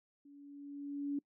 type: tone with level ramp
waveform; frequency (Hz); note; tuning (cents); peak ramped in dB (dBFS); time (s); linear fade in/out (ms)
sine; 284.5; C#4; +45; -55 to -32; 0.25-1.19; 5
effects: noise-tail reverb RT60 0.1 s tail -24 dB re dry